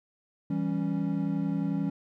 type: chord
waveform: triangle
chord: C# diminished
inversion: first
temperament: equal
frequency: 164.81 / 196 / 277.2 Hz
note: E3 / G3 / C#4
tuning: 0 / 0 / 0 cents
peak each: -29 dBFS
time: 0.5-1.9 s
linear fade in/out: 5 ms
effects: none